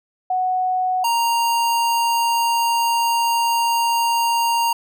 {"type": "tone pair in turn", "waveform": ["sine", "square"], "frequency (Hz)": [740, 932.3], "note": ["F#5", "A#5"], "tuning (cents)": [0, 0], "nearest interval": "major third", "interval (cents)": 400, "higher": "second", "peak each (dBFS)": -17, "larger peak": "neither", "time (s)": [[0.3, 1.04], [1.04, 4.73]], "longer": "second", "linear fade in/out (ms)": 5, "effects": []}